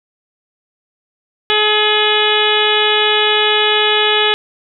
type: harmonic tone with a mistuned harmonic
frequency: 424.3 Hz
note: G#4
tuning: 37 cents sharp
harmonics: 1 / 2 / 3 / 4 / 5 / 6 / 7 / 8 / 9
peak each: -17 / -20 / -22 / -20 / -23 / -21 / -18 / -17 / -23 dBFS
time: 1.5-4.34 s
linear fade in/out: 0 ms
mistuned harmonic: 6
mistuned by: -42 cents
effects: none